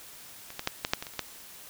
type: clicks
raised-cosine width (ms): 0.2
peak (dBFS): -24 / -16 / -9 / -10 / -6 / -18 / -23 / -30 / -12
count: 9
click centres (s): 0.504 / 0.594 / 0.674 / 0.849 / 0.935 / 1.025 / 1.068 / 1.137 / 1.193
effects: white hiss -48 dBFS RMS until 1.69 s